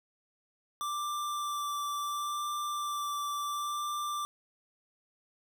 square tone with vibrato, 1174.7 Hz, D6, in tune, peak -33 dBFS, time 0.81-4.25 s, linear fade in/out 0 ms, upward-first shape sine, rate 0.71 Hz, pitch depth 12 cents each way, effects none

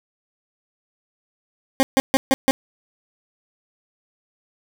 20% pulse tone bursts, 267.3 Hz, C4, 37 cents sharp, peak -8 dBFS, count 5, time 1.8-2.51 s, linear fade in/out 0 ms, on 30 ms, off 140 ms, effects none

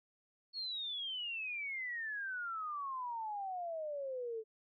sine exponential sweep, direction down, 4386 to 432.3 Hz, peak -38 dBFS, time 0.53-4.44 s, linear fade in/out 50 ms, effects none

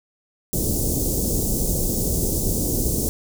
pink band-stop noise, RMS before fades -22 dBFS, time 0.53-3.09 s, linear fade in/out 0 ms, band 490 to 6400 Hz, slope 24 dB/octave, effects none

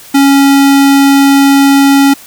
square tone, 277.2 Hz, C#4, in tune, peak -4 dBFS, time 0.14-2.14 s, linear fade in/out 10 ms, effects white hiss -34 dBFS RMS until 2.26 s

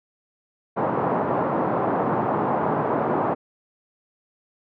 white band-pass noise, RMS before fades -23 dBFS, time 0.76-3.35 s, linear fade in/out 20 ms, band 130 to 1000 Hz, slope 24 dB/octave, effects none

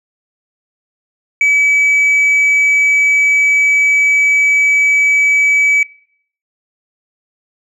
sine tone, 2288 Hz, D7, 46 cents flat, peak -5 dBFS, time 1.41-5.83 s, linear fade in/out 2 ms, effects noise-tail reverb RT60 0.6 s tail -24 dB re dry + tanh soft clip ceiling -7 dBFS

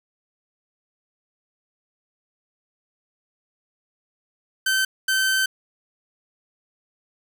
sawtooth tone bursts at uneven times, 1542 Hz, G6, 29 cents flat, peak -15 dBFS, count 2, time 4.66-4.85 / 5.08-5.46 s, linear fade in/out 5 ms, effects none

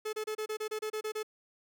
45% pulse tone bursts, 431.2 Hz, A4, 35 cents flat, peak -33 dBFS, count 11, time 0.05-1.231 s, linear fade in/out 10 ms, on 81 ms, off 29 ms, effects none

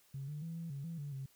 sine tone with pitch steps, 137 / 148.7 / 165 / 166.5 / 139.2 / 166.4 / 144 / 134.9 Hz, C#3 / D3 / E3 / E3 / C#3 / E3 / D3 / C#3, -20 / +22 / +2 / +18 / +8 / +17 / -34 / -47 cents, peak -39 dBFS, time 0.14-1.26 s, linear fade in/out 5 ms, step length 140 ms, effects tanh soft clip ceiling -35 dBFS + white hiss -68 dBFS RMS until 1.35 s

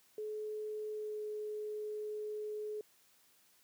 sine tone with pitch glide, 427.4 to 424.2 Hz, G#4 to G#4, +50 to +37 cents, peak -38 dBFS, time 0.18-2.81 s, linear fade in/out 2 ms, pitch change -13 cents, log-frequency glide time 0.92-1.22 s, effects white hiss -68 dBFS RMS until 3.63 s + high-pass 100 Hz 12 dB/octave

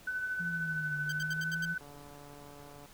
sine tone with tremolo, 1506 Hz, F#6, 30 cents sharp, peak -31 dBFS, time 0.07-1.78 s, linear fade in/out 5 ms, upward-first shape sine, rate 13 Hz, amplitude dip 40%
sine linear two-way sweep, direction down then up, 174.61 to 148 to 168.6 Hz, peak -38 dBFS, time 0.39-1.75 s, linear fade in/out 20 ms, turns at 0.98 s
15% pulse tone bursts, 1568 Hz, G6, in tune, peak -32 dBFS, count 6, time 1.09-1.654 s, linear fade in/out 5 ms, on 34 ms, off 72 ms
click train, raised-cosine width 1 ms, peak -39 dBFS, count 152, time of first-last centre 1.81-2.859 s, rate 144 Hz
effects pink hiss -56 dBFS RMS until 2.93 s

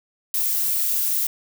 violet noise, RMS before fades -22 dBFS, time 0.34-1.27 s, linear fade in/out 2 ms, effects none

